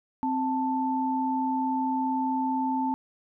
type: tone pair together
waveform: sine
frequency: 261.6 / 882.3 Hz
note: C4 / A5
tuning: 0 / +5 cents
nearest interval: octave + major sixth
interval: 2105 cents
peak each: -27 dBFS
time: 0.23-2.94 s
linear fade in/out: 0 ms
effects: none